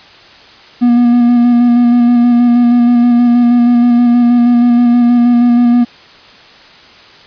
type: tone with vibrato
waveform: triangle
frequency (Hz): 240.5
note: B3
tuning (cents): -46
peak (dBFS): -3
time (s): 0.81-5.85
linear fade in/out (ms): 20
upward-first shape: square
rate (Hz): 6.3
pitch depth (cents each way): 16
effects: white hiss -38 dBFS RMS until 7.26 s + resampled to 11025 Hz